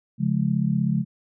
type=chord; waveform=sine; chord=Db major; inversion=none; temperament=equal with one note detuned; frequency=138.59 / 174.61 / 210.9 Hz; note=Db3 / F3 / Ab3; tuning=0 / 0 / +27 cents; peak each=-24 / -24 / -24 dBFS; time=0.18-1.05 s; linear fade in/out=50 ms; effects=none